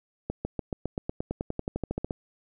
accelerating click train, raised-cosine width 2 ms, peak -16 dBFS, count 19, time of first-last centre 0.3-2.108 s, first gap 150 ms, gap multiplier 0.95, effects none

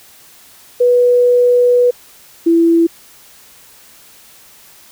sine tone pair in turn, 490 / 333.9 Hz, B4 / E4, -14 / +22 cents, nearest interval perfect fifth, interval 664 cents, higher first, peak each -7 dBFS, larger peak neither, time 0.8-1.91 / 2.46-2.87 s, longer first, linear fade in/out 10 ms, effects white hiss -43 dBFS RMS until 4.91 s

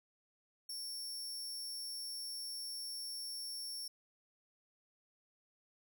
sawtooth tone, 5460 Hz, F8, 40 cents flat, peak -39 dBFS, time 0.69-3.88 s, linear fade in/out 5 ms, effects none

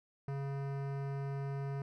sine tone with hard clipping, 138.59 Hz, C#3, in tune, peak -38 dBFS, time 0.28-1.82 s, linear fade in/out 2 ms, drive 18 dB, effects none

